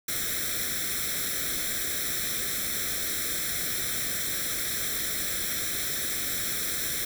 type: noise with comb filter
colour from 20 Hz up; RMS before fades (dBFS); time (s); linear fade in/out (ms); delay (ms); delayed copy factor
white; -30; 0.08-7.05; 5; 0.53; +0.95
effects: none